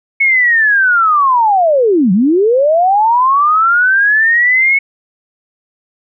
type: linear two-way sweep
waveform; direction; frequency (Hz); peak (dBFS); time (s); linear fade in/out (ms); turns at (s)
sine; down then up; 2211 to 174.61 to 2211; -7; 0.2-4.79; 10; 2.12
effects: none